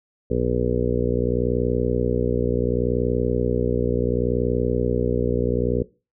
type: harmonic tone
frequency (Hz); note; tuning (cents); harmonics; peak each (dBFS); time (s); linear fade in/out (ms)
60.7; B1; -29; 1 / 2 / 3 / 4 / 5 / 6 / 7 / 8 / 9; -27 / -27 / -29 / -27 / -34 / -29 / -25 / -26 / -35; 0.3-5.83; 10
effects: noise-tail reverb RT60 0.3 s tail -20 dB re dry